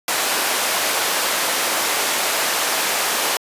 pink high-pass noise, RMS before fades -20 dBFS, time 0.08-3.37 s, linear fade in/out 2 ms, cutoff 580 Hz, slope 12 dB/octave, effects resampled to 32000 Hz

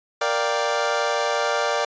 25% pulse chord, G minor seventh, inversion first, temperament equal, 466.2 / 587.3 / 698.5 / 784 Hz, Bb4 / D5 / F5 / G5, 0 / 0 / 0 / 0 cents, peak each -23 / -20 / -25 / -24 dBFS, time 0.21-1.85 s, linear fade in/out 5 ms, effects resampled to 16000 Hz

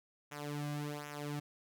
sawtooth tone with flanger, 146.83 Hz, D3, in tune, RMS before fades -41 dBFS, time 0.31-1.4 s, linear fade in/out 10 ms, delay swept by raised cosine 0.22 to 2.22 ms, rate 1.3 Hz, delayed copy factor -0.8, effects none

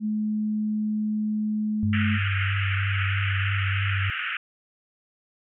sine tone, 213.5 Hz, G#3, 48 cents sharp, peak -23 dBFS, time 0-2.19 s, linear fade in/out 50 ms
sine tone with vibrato, 98 Hz, G2, in tune, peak -23 dBFS, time 1.83-4.1 s, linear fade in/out 0 ms, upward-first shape sine, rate 3.1 Hz, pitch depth 18 cents each way
pink band-pass noise, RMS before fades -30 dBFS, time 1.93-4.37 s, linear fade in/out 2 ms, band 1300 to 3000 Hz, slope 96 dB/octave
effects none

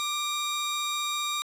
30% pulse tone pair together, 1185 / 3750 Hz, D6 / A#7, +15 / +10 cents, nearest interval octave + minor sixth, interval 1995 cents, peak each -28 dBFS, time 0-1.42 s, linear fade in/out 0 ms, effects resampled to 32000 Hz + 9-bit

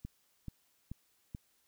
click train, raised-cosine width 5 ms, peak -29 dBFS, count 4, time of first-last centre 0.05-1.349 s, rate 2.31 Hz, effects white hiss -73 dBFS RMS until 1.67 s

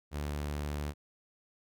sawtooth tone, 73.42 Hz, D2, in tune, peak -30 dBFS, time 0.11-0.94 s, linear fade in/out 50 ms, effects none

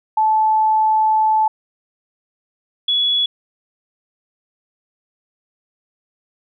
sine tone pair in turn, 870 / 3387 Hz, A5 / G#7, -20 / +33 cents, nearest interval 2 octaves, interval 2353 cents, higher second, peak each -12 / -14 dBFS, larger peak first, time 0.17-1.48 / 2.88-3.26 s, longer first, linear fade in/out 5 ms, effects none

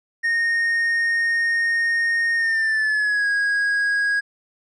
triangle tone with pitch glide, 1849 to 1647.3 Hz, A#6 to G#6, -15 to -15 cents, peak -16 dBFS, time 0.23-4.21 s, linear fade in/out 20 ms, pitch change -200 cents, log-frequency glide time 2.36-3.28 s, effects resampled to 22050 Hz

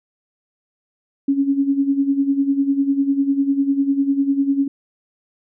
sine tone with tremolo, 277.2 Hz, C#4, in tune, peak -12 dBFS, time 1.28-4.68 s, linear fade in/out 5 ms, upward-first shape sine, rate 10 Hz, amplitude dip 70%, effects none

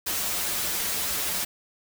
white noise with comb filter, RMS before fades -28 dBFS, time 0.06-1.45 s, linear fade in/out 10 ms, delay 7.7 ms, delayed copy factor -0.8, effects none

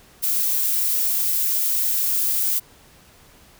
violet noise, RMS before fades -21 dBFS, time 0.22-2.6 s, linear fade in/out 20 ms, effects pink hiss -51 dBFS RMS until 3.59 s

